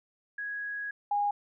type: tone pair in turn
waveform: sine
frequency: 1661.2 / 819.2 Hz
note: G#6 / G#5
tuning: 0 / -24 cents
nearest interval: octave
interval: 1224 cents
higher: first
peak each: -33 / -25 dBFS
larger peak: second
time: 0.38-0.91 / 1.11-1.31 s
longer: first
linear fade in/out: 5 ms
effects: none